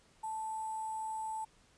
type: tone with sample-and-hold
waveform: sine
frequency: 878 Hz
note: A5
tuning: 4 cents flat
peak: -36 dBFS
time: 0.23-1.45 s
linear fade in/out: 10 ms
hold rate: 8820 Hz
effects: pink hiss -66 dBFS RMS until 1.77 s + resampled to 22050 Hz